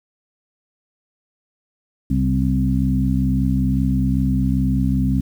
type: harmonic tone with a mistuned harmonic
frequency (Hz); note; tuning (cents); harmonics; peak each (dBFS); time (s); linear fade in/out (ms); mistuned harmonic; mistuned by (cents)
65.2; C2; -5; 1 / 2 / 3 / 4; -21 / -21 / -21 / -21; 2.1-5.21; 5; 2; +38
effects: 8-bit